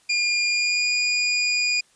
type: tone with pitch glide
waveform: 25% pulse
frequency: 2414 to 2443 Hz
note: D7 to D#7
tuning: +47 to -32 cents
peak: -16 dBFS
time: 0.09-1.81 s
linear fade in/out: 10 ms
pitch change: +21 cents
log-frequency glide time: 0.49-0.88 s
effects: white hiss -59 dBFS RMS until 1.95 s + resampled to 22050 Hz